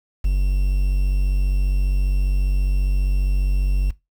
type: tone with quantisation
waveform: triangle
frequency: 47.43 Hz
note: F#1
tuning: 44 cents sharp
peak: -13 dBFS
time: 0.24-3.91 s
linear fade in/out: 10 ms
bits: 7
effects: noise-tail reverb RT60 0.2 s tail -19 dB re dry